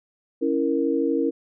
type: chord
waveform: sine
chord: A# diminished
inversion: first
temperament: equal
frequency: 277.2 / 329.6 / 466.2 Hz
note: C#4 / E4 / A#4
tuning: 0 / 0 / 0 cents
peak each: -24 dBFS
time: 0.41-1.31 s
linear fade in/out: 20 ms
effects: none